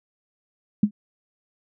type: tone with exponential decay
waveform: sine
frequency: 207.7 Hz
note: G#3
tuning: in tune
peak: -10 dBFS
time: 0.83-0.91 s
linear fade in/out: 5 ms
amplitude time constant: 17 ms
effects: none